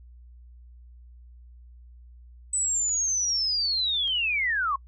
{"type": "linear sweep", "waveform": "sine", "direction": "down", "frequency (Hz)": [8080, 1046.5], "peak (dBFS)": -23, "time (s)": [2.53, 4.76], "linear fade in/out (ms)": 5}
{"type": "clicks", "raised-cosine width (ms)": 0.2, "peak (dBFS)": -31, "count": 2, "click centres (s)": [2.893, 4.077]}
{"effects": ["noise-tail reverb RT60 0.1 s tail -25 dB re dry", "added 60 Hz sine -46 dBFS peak until 4.87 s"]}